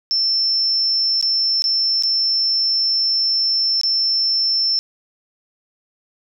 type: tone with dropouts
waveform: sine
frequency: 5350 Hz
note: E8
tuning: 25 cents sharp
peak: -15 dBFS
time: 0.11-4.79 s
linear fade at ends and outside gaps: 0 ms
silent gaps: 1.212-1.226 / 1.621-1.641 / 2.024-2.035 / 3.813-3.834 s
effects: none